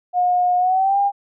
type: tone with pitch glide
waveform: sine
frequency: 719 to 802.4 Hz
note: F#5 to G5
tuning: -50 to +40 cents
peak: -14 dBFS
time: 0.13-1.12 s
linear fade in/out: 50 ms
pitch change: +190 cents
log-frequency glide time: 0.58-0.99 s
effects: none